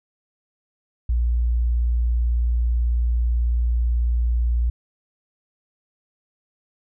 sine tone, 59.1 Hz, A#1, 24 cents sharp, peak -17 dBFS, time 1.09-4.7 s, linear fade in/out 5 ms, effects none

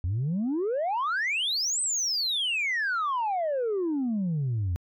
sine exponential two-way sweep, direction up then down, 82.41 to 8372 to 82.41 Hz, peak -23 dBFS, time 0.04-4.76 s, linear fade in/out 0 ms, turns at 1.81 s, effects tanh soft clip ceiling -23 dBFS

